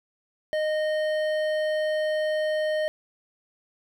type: tone with hard clipping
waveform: sine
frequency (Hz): 617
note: D#5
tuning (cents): -15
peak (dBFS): -25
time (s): 0.53-2.88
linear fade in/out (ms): 0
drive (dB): 11
effects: none